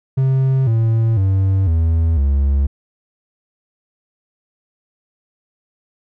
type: tone with pitch steps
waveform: triangle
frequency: 132.8 / 112.97 / 96.1 / 81.75 / 69.54 Hz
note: C3 / A2 / G2 / E2 / C#2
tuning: +26 / +46 / -34 / -14 / +6 cents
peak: -10 dBFS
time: 0.17-2.67 s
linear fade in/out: 10 ms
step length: 500 ms
effects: none